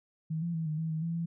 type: tone with pitch steps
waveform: sine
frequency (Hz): 159 / 170.5 / 162.1 / 154 / 161.5 / 158 / 166.7 / 167.7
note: D#3 / F3 / E3 / D#3 / E3 / D#3 / E3 / E3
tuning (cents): +38 / -41 / -29 / -17 / -35 / +27 / +20 / +30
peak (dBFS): -30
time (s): 0.3-1.26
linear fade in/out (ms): 10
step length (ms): 120
effects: none